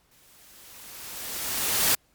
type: noise with exponential growth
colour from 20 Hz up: white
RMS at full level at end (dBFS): -20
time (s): 0.11-1.95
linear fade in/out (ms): 5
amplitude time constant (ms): 400
effects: pink hiss -65 dBFS RMS until 2.14 s + MP3 96 kbps